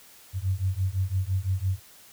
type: beating tone pair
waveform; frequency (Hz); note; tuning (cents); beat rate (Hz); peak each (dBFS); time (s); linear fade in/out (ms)
sine; 91.8 / 97.7; F#2 / G2; -13 / -5; 5.9; -27; 0.33-1.8; 50
effects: white hiss -52 dBFS RMS until 2.12 s